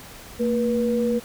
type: tone pair together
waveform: sine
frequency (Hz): 228.1 / 483.3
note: A#3 / B4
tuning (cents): -37 / -38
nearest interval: octave + minor second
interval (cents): 1299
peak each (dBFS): -22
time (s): 0.39-1.2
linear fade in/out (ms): 20
effects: pink hiss -42 dBFS RMS until 1.24 s